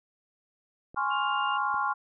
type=clicks; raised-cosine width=2 ms; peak=-32 / -36 dBFS; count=2; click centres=0.945 / 1.743 s
type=chord; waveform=sine; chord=Db major seventh; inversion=second; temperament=equal; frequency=830.6 / 1046.5 / 1108.7 / 1396.9 Hz; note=Ab5 / C6 / Db6 / F6; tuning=0 / 0 / 0 / 0 cents; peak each=-31 dBFS; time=0.96-1.94 s; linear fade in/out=20 ms
type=tone; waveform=sine; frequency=2809 Hz; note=F7; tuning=9 cents sharp; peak=-36 dBFS; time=1.1-1.58 s; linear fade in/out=20 ms
effects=none